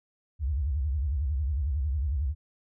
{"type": "tone with vibrato", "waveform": "sine", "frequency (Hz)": 70.6, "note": "C#2", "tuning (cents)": 32, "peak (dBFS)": -25, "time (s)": [0.39, 2.35], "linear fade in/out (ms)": 50, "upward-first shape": "sine", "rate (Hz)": 11, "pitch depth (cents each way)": 230, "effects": []}